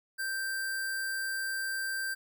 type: tone with sample-and-hold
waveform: sine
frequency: 1568 Hz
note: G6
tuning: in tune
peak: -31 dBFS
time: 0.18-2.15 s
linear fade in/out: 20 ms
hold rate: 6300 Hz
effects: none